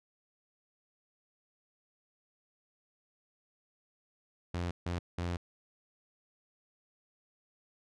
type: tone bursts at uneven times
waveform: sawtooth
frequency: 87.31 Hz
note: F2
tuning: in tune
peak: -29 dBFS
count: 3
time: 4.54-4.71 / 4.86-4.99 / 5.18-5.37 s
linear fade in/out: 5 ms
effects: low-pass 6000 Hz 12 dB/octave